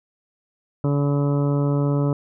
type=harmonic tone; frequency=142.9 Hz; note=D3; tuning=47 cents flat; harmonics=1 / 2 / 3 / 4 / 5 / 6 / 7 / 8 / 9; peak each=-19 / -24 / -28 / -30 / -42 / -42 / -37 / -44 / -38 dBFS; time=0.84-2.13 s; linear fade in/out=2 ms; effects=none